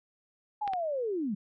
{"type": "linear sweep", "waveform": "sine", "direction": "down", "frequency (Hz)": [861, 185], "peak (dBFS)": -29, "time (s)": [0.61, 1.35], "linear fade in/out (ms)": 10}
{"type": "clicks", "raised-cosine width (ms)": 0.3, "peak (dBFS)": -23, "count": 2, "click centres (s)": [0.677, 0.735]}
{"effects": []}